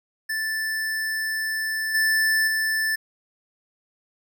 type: tone with level steps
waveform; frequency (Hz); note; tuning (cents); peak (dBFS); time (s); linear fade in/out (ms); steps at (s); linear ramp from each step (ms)
square; 1760; A6; 0; -25 / -19 / -22; 0.29-2.96; 10; 1.94 / 2.47; 10
effects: none